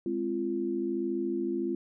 sine chord, F minor, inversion first, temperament equal with one note detuned, 207.7 / 261.6 / 343 Hz, Ab3 / C4 / F4, 0 / 0 / -31 cents, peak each -36 / -34 / -30 dBFS, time 0.06-1.75 s, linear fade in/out 2 ms, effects none

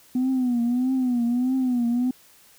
sine tone with vibrato, 248.7 Hz, B3, 12 cents sharp, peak -18 dBFS, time 0.15-2.11 s, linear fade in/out 5 ms, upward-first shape triangle, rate 1.6 Hz, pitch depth 110 cents each way, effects tanh soft clip ceiling -17 dBFS + white hiss -54 dBFS RMS until 2.58 s

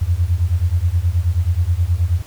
sine beating tone pair, 82.3 / 91.7 Hz, E2 / F#2, -2 / -15 cents, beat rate 9.4 Hz, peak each -17 dBFS, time 0.01-2.22 s, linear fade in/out 10 ms, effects pink hiss -43 dBFS RMS until 2.26 s

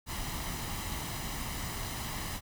pink noise with comb filter, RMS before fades -37 dBFS, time 0.06-2.41 s, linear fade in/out 50 ms, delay 1 ms, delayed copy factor +0.5, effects none

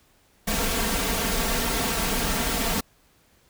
pink noise with comb filter, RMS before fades -25 dBFS, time 0.47-2.81 s, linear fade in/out 10 ms, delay 4.4 ms, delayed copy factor +0.75, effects pink hiss -61 dBFS RMS until 3.49 s

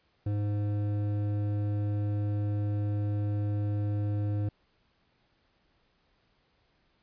triangle tone with hard clipping, 103.3 Hz, G#2, 9 cents flat, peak -29 dBFS, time 0.26-4.49 s, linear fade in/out 5 ms, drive 14 dB, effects pink hiss -70 dBFS RMS until 7.02 s + resampled to 11025 Hz

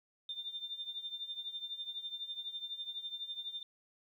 sine tone with tremolo, 3598 Hz, A7, 38 cents sharp, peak -36 dBFS, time 0.29-3.63 s, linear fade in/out 2 ms, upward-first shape triangle, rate 12 Hz, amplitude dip 85%, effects 12-bit

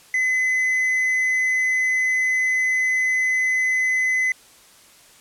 triangle tone, 2027 Hz, B6, 45 cents sharp, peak -16 dBFS, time 0.14-4.32 s, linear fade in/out 2 ms, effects white hiss -50 dBFS RMS until 5.2 s + low-pass 11000 Hz 12 dB/octave

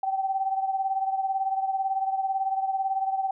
sine beating tone pair, 770 / 788 Hz, G5 / G5, -31 / +9 cents, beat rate 18 Hz, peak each -25 / -31 dBFS, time 0.03-3.31 s, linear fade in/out 5 ms, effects none

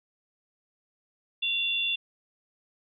sine tone pair together, 2758 / 3475 Hz, F7 / A7, -22 / -22 cents, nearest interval major third, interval 400 cents, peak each -28 dBFS, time 1.42-1.96 s, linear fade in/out 10 ms, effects none

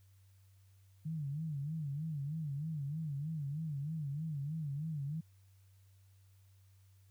sine tone with vibrato, 149.6 Hz, D3, 32 cents sharp, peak -36 dBFS, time 1.05-5.21 s, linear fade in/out 10 ms, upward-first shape sine, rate 3.2 Hz, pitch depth 140 cents each way, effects added 96 Hz sine -61 dBFS peak until 7.1 s + white hiss -75 dBFS RMS until 7.1 s

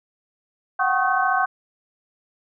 sine tone cluster, 731 / 765 / 1096 / 1258 / 1528 Hz, F#5 / G5 / C#6 / D#6 / G6, -21 / -42 / -20 / +19 / -45 cents, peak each -25 / -23 / -23 / -28 / -23 dBFS, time 0.79-1.46 s, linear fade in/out 10 ms, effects none

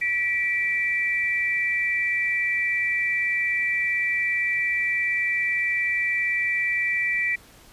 sine tone pair together, 1947.1 / 2337 Hz, B6 / D7, -25 / -9 cents, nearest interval minor third, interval 316 cents, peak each -24 dBFS, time 0.01-7.36 s, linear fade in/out 10 ms, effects pink hiss -51 dBFS RMS until 7.72 s + resampled to 32000 Hz

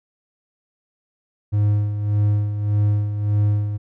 triangle tone with tremolo, 103.83 Hz, G#2, in tune, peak -12 dBFS, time 1.52-3.78 s, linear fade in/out 20 ms, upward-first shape sine, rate 1.7 Hz, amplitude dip 60%, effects none

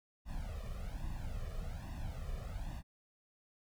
brown noise with flanger, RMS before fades -41 dBFS, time 0.25-2.83 s, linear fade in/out 50 ms, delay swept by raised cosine 1.1 to 1.69 ms, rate 1.2 Hz, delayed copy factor +1, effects none

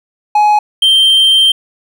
triangle tone pair in turn, 840 / 3143 Hz, G#5 / G7, +19 / +4 cents, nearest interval octave + major seventh, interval 2285 cents, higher second, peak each -4 dBFS, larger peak neither, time 0.35-0.59 / 0.82-1.52 s, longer second, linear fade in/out 5 ms, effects none

